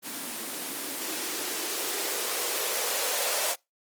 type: noise with band-pass filter sweep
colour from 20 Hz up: violet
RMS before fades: -31 dBFS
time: 0.02-3.56 s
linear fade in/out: 50 ms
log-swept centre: 230 to 580 Hz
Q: 3.3
effects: noise-tail reverb RT60 0.2 s tail -23 dB re dry + Opus 24 kbps